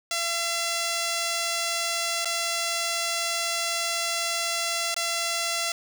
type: tone with dropouts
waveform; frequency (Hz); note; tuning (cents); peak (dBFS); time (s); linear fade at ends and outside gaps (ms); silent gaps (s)
5% pulse; 678; E5; +49; -14; 0.11-5.72; 2; 2.247-2.255 / 4.944-4.964
effects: none